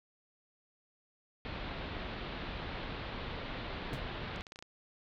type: low-pass noise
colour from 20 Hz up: pink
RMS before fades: -41 dBFS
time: 1.45-4.42 s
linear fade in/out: 0 ms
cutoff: 4100 Hz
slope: 48 dB/octave
type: tone with exponential decay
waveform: 35% pulse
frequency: 128 Hz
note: C3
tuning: 38 cents flat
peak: -33 dBFS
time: 3.93-4.04 s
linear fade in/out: 2 ms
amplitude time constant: 22 ms
type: clicks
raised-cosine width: 0.2 ms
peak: -30 dBFS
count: 7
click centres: 4.361 / 4.409 / 4.468 / 4.521 / 4.559 / 4.59 / 4.625 s
effects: none